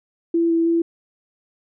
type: tone with pitch steps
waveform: sine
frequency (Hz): 335.5 / 331.4 / 334.8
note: E4 / E4 / E4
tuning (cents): +31 / +9 / +27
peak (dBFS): -15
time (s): 0.34-0.82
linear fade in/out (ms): 5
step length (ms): 160
effects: none